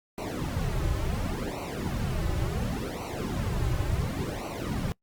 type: noise with flanger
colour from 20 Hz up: brown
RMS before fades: -30 dBFS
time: 0.18-4.92 s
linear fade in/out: 0 ms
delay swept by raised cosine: 0.58 to 4.38 ms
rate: 0.7 Hz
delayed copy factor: -1
effects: noise-tail reverb RT60 0.1 s tail -25 dB re dry + Opus 48 kbps